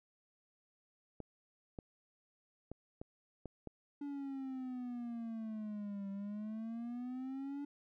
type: clicks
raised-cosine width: 2 ms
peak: -31 dBFS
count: 6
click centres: 1.203 / 1.788 / 2.716 / 3.015 / 3.457 / 3.673 s
type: exponential two-way sweep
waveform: triangle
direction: down then up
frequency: 288.2 to 196 to 288.2 Hz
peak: -38 dBFS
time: 4.01-7.65 s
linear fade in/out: 5 ms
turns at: 6.1 s
effects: none